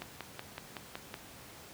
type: click train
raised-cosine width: 0.3 ms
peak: -23 dBFS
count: 7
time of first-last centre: 0.02-1.141 s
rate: 5.35 Hz
effects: pink hiss -51 dBFS RMS until 1.73 s + high-pass 80 Hz 12 dB/octave